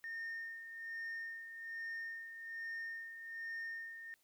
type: tone with tremolo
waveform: sine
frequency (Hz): 1827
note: A#6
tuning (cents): -35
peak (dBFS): -38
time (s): 0.04-4.14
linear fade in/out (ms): 0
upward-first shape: sine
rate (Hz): 1.2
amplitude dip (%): 65
effects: tanh soft clip ceiling -39 dBFS + white hiss -75 dBFS RMS until 4.23 s